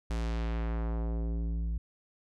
square tone with low-pass filter sweep, 56.6 Hz, A1, 50 cents sharp, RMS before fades -32 dBFS, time 0.1-1.78 s, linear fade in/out 5 ms, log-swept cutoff 8800 to 120 Hz, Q 0.86, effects none

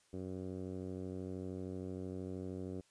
10% pulse tone with low-pass filter, 93 Hz, F#2, 9 cents sharp, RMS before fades -43 dBFS, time 0.13-2.81 s, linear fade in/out 5 ms, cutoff 420 Hz, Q 1.1, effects white hiss -71 dBFS RMS until 2.9 s + resampled to 22050 Hz

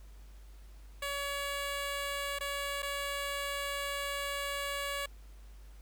10% pulse tone with dropouts, 565 Hz, C#5, 33 cents sharp, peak -26 dBFS, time 1.02-5.06 s, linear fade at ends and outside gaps 5 ms, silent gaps 2.388-2.407 / 2.822-2.828 s, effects added 50 Hz sine -49 dBFS peak until 5.81 s + pink hiss -64 dBFS RMS until 5.81 s

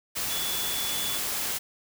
sine tone in noise, 3438 Hz, A7, 41 cents flat, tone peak -33 dBFS, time 0.29-1.19 s, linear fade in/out 20 ms, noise white, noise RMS -30 dBFS, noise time 0.15-1.59 s, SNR -6 dB, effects none

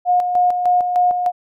sine tone with tremolo, 718 Hz, F5, 48 cents sharp, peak -11 dBFS, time 0.05-1.32 s, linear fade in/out 50 ms, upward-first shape square, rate 3.3 Hz, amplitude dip 50%, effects none

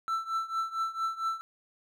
triangle tone with tremolo, 1331 Hz, E6, 16 cents sharp, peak -24 dBFS, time 0.08-1.41 s, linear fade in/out 0 ms, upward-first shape triangle, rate 4.4 Hz, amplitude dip 90%, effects none

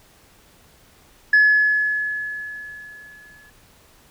sine tone with exponential decay, 1705 Hz, G#6, 45 cents sharp, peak -8 dBFS, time 1.33-3.5 s, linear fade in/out 5 ms, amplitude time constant 470 ms, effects tanh soft clip ceiling -8 dBFS + pink hiss -53 dBFS RMS until 4.1 s

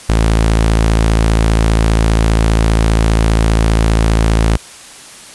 sawtooth tone, 55 Hz, A1, in tune, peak -5 dBFS, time 0.09-4.57 s, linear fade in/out 5 ms, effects white hiss -35 dBFS RMS until 5.34 s + resampled to 24000 Hz

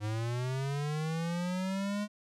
square linear sweep, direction up, 103.83 to 210 Hz, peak -32 dBFS, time 0-2.08 s, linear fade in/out 50 ms, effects low-pass 9000 Hz 12 dB/octave

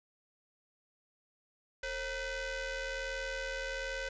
sawtooth ring-modulated tone, 494.7 Hz, B4, 3 cents sharp, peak -29 dBFS, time 1.83-4.09 s, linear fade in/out 5 ms, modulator 1030 Hz, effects resampled to 16000 Hz

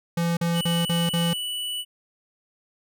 square tone bursts, 169.7 Hz, F3, 49 cents flat, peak -22 dBFS, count 5, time 0.17-1.334 s, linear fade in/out 5 ms, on 200 ms, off 41 ms
square tone, 2960 Hz, F#7, in tune, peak -28 dBFS, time 0.53-1.85 s, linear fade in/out 50 ms
effects none

